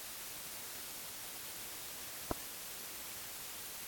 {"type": "clicks", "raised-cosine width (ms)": 1, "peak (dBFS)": [-18, -23], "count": 2, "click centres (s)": [2.313, 2.316], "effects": ["white hiss -46 dBFS RMS until 3.87 s", "AAC 64 kbps"]}